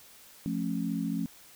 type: chord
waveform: sine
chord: F augmented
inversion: none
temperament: just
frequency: 174.61 / 218.3 / 272.8 Hz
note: F3 / A3 / C#4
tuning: 0 / -13 / -28 cents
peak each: -33 dBFS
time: 0.46-1.26 s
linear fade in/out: 0 ms
effects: white hiss -54 dBFS RMS until 1.55 s